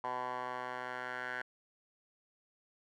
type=tone with band-pass filter sweep; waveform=10% pulse; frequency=125.3 Hz; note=B2; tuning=25 cents sharp; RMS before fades=-40 dBFS; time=0.04-1.42 s; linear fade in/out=2 ms; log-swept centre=1000 to 1500 Hz; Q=5.9; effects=none